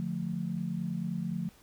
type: chord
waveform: sine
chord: D minor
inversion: none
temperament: just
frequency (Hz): 146.83 / 176.2 / 220.2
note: D3 / F3 / A3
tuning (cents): 0 / +16 / +2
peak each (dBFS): -38 / -33 / -37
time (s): 0-1.49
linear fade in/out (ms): 0
effects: pink hiss -60 dBFS RMS until 1.62 s